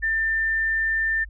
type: tone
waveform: sine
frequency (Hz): 1790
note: A6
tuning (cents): +29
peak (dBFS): -20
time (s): 0.02-1.25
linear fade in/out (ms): 20
effects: added 50 Hz sine -37 dBFS peak until 1.29 s